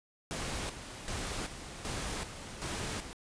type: noise with tremolo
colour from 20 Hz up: pink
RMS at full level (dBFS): -37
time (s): 0.31-3.13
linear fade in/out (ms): 0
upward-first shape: square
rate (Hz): 1.3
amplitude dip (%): 60
effects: resampled to 22050 Hz